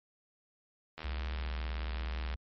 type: click train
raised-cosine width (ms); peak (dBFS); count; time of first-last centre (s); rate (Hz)
0.3; -26; 108; 0.98-2.34; 78.7
type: tone with pitch glide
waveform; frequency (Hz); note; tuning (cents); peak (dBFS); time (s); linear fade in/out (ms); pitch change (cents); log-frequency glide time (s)
triangle; 65.2 to 61.93; C2 to B1; -5 to +5; -32; 1.04-2.36; 10; -90; 1.32-1.52
effects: MP3 32 kbps